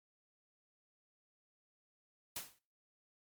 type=noise with exponential decay; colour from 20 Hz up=white; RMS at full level=-38 dBFS; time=2.36-2.59 s; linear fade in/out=5 ms; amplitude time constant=49 ms; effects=noise-tail reverb RT60 0.4 s tail -23 dB re dry + MP3 96 kbps